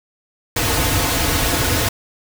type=noise with comb filter; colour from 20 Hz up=pink; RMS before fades=-18 dBFS; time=0.56-1.89 s; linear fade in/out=5 ms; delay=5.1 ms; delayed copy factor=-0.75; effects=none